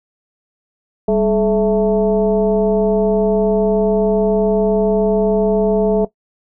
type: tone with frequency modulation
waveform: sine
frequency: 428.4 Hz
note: A4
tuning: 46 cents flat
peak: -11 dBFS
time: 1.08-6.05 s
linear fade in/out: 5 ms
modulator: 231 Hz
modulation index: 1.1
effects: noise-tail reverb RT60 0.1 s tail -17 dB re dry